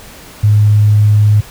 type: tone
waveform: sine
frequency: 105 Hz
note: G#2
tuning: 19 cents sharp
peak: -5 dBFS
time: 0.43-1.41 s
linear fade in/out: 10 ms
effects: pink hiss -35 dBFS RMS until 1.5 s